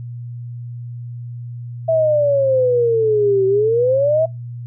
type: exponential two-way sweep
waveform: sine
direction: down then up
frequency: 658 to 380.9 to 658 Hz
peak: -12 dBFS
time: 1.88-4.26 s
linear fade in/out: 10 ms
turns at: 3.46 s
effects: noise-tail reverb RT60 0.2 s tail -24 dB re dry + added 120 Hz sine -27 dBFS peak until 4.66 s